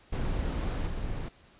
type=noise with level steps; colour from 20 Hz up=brown; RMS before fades=-30 / -34 dBFS; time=0.12-1.29 s; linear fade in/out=10 ms; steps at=0.86 s; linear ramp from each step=20 ms; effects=pink hiss -59 dBFS RMS until 1.59 s + resampled to 8000 Hz